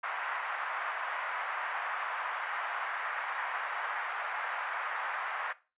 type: band-pass noise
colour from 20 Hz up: white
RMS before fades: -36 dBFS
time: 0.03-5.53 s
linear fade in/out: 10 ms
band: 780 to 1800 Hz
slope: 24 dB/octave
effects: noise-tail reverb RT60 0.3 s tail -17 dB re dry + resampled to 8000 Hz